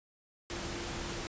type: tone in noise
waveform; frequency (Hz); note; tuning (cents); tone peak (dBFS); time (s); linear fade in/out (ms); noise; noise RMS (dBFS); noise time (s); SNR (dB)
sine; 343.5; F4; -29; -45; 0.5-1.27; 0; pink; -39; 0.5-1.27; -9
effects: resampled to 16000 Hz